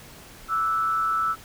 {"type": "tone with frequency modulation", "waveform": "sine", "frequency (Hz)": 1318.5, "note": "E6", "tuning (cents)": 0, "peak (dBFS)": -21, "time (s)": [0.48, 1.36], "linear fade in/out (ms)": 50, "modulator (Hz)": 154, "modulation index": 0.45, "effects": ["pink hiss -46 dBFS RMS until 1.44 s"]}